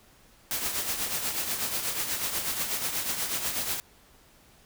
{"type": "noise with tremolo", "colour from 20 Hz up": "white", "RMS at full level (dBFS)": -28, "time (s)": [0.51, 3.8], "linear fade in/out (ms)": 0, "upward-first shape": "triangle", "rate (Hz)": 8.2, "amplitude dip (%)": 60, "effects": ["pink hiss -58 dBFS RMS until 4.65 s"]}